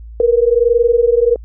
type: tone pair together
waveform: sine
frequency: 463.5 / 484.8 Hz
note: A#4 / B4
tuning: -10 / -32 cents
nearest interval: minor second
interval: 78 cents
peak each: -12 dBFS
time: 0.2-1.36 s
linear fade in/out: 2 ms
effects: added 56 Hz sine -30 dBFS peak until 1.44 s